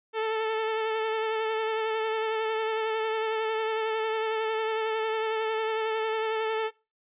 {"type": "tone with vibrato", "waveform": "sawtooth", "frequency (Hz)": 440.9, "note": "A4", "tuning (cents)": 4, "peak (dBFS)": -22, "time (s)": [0.13, 6.71], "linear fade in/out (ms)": 50, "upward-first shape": "sine", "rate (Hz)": 11, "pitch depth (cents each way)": 21, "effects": ["noise-tail reverb RT60 0.3 s tail -23 dB re dry", "resampled to 8000 Hz"]}